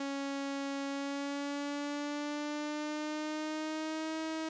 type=tone with pitch glide; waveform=sawtooth; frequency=277.2 to 318.4 Hz; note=C#4 to D#4; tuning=0 to +40 cents; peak=-31 dBFS; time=0-4.49 s; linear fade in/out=5 ms; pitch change=+240 cents; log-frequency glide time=0.87-4.2 s; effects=resampled to 16000 Hz + 10-bit